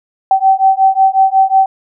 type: beating tone pair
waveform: sine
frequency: 767 / 772.5 Hz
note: G5 / G5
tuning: -38 / -26 cents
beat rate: 5.5 Hz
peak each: -10 dBFS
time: 0.31-1.66 s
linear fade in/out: 2 ms
effects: none